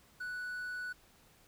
triangle tone with quantisation, 1480 Hz, F#6, in tune, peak -36 dBFS, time 0.2-0.93 s, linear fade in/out 10 ms, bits 11, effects pink hiss -64 dBFS RMS until 1.47 s

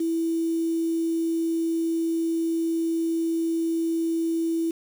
sine tone with quantisation, 329.6 Hz, E4, in tune, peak -22 dBFS, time 0-4.71 s, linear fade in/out 5 ms, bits 7, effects none

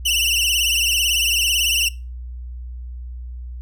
sawtooth tone with vibrato, 2847 Hz, F7, 33 cents sharp, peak -13 dBFS, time 0.05-1.89 s, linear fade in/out 10 ms, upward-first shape triangle, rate 18 Hz, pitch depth 130 cents each way, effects noise-tail reverb RT60 0.3 s tail -22 dB re dry + added 61 Hz sine -29 dBFS peak until 3.61 s

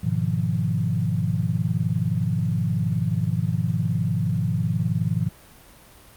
sine chord, F half-diminished seventh, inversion first, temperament equal, 103.83 / 123.47 / 155.56 / 174.61 Hz, Ab2 / Cb3 / Eb3 / F3, 0 / 0 / 0 / 0 cents, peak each -26 dBFS, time 0.03-5.29 s, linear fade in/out 10 ms, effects pink hiss -49 dBFS RMS until 6.16 s + Opus 32 kbps

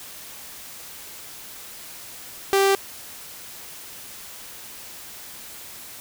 sawtooth tone, 392 Hz, G4, in tune, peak -12 dBFS, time 2.53-2.75 s, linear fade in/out 0 ms, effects white hiss -40 dBFS RMS until 6 s

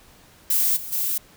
violet noise with level steps, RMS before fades -20 / -34 / -24 dBFS, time 0.5-1.18 s, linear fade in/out 5 ms, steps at 0.76 / 0.92 s, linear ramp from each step 10 ms, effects pink hiss -52 dBFS RMS until 1.36 s

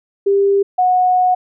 sine tone pair in turn, 397.5 / 732 Hz, G4 / F#5, +24 / -19 cents, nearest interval major seventh, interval 1057 cents, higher second, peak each -10 dBFS, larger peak neither, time 0.26-0.63 / 0.78-1.35 s, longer second, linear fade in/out 10 ms, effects none

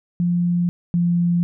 sine tone pair in turn, 174.61 / 173.2 Hz, F3 / F3, 0 / -14 cents, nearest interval unison, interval 14 cents, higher first, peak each -16 / -15 dBFS, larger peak second, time 0.2-0.69 / 0.94-1.43 s, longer neither, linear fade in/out 0 ms, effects none

